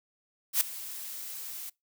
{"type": "noise with ADSR envelope", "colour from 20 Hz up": "blue", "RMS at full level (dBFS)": -22, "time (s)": [0.53, 1.7], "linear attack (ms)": 79, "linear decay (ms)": 4, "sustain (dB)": -18, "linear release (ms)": 11, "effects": ["noise-tail reverb RT60 0.2 s tail -24 dB re dry"]}